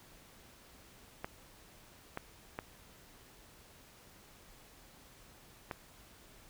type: clicks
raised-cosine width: 0.5 ms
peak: -23 dBFS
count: 4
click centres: 1.245 / 2.174 / 2.589 / 5.712 s
effects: pink hiss -59 dBFS RMS until 6.49 s